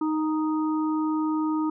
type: harmonic tone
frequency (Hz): 311.1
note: D#4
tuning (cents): 0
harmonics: 1 / 3 / 4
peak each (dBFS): -23 / -33 / -35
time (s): 0.01-1.7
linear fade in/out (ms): 5
effects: none